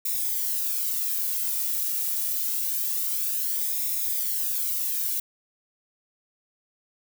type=noise with flanger; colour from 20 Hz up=violet; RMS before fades=-27 dBFS; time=0.05-5.2 s; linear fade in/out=5 ms; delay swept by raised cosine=0.66 to 1.96 ms; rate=0.26 Hz; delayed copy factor=-0.6; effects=none